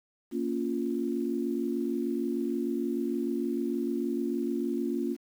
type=chord; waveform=sine; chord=Bb minor; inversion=none; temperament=just; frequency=233.1 / 279.7 / 349.6 Hz; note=Bb3 / Db4 / F4; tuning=0 / +16 / +2 cents; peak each=-32 dBFS; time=0.31-5.17 s; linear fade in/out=50 ms; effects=9-bit